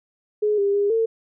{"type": "tone with pitch steps", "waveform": "sine", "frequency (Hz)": [421, 400.6, 405.9, 450.8], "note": ["G#4", "G4", "G#4", "A4"], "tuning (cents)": [24, 38, -40, 42], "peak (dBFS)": -17, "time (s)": [0.42, 1.06], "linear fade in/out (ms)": 10, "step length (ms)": 160, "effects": []}